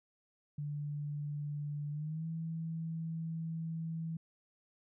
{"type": "tone with pitch glide", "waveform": "sine", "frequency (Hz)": [146.83, 162.92], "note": ["D3", "E3"], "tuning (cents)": [0, -20], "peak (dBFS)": -36, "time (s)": [0.58, 4.17], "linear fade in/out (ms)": 5, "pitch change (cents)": 180, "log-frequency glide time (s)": [1.91, 2.26], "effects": []}